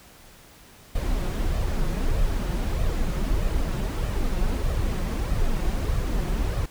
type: noise with flanger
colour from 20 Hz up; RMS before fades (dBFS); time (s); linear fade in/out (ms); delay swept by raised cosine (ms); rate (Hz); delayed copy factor
brown; -24; 0.95-6.66; 5; 1.6 to 5.6; 1.6; +0.5
effects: pink hiss -50 dBFS RMS until 6.7 s